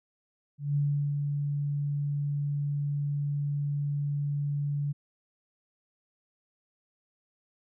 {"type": "tone with ADSR envelope", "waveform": "sine", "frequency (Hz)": 144.1, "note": "D3", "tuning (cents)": -33, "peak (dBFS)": -23, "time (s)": [0.58, 4.93], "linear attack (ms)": 180, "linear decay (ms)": 380, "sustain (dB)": -4, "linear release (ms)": 18, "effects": []}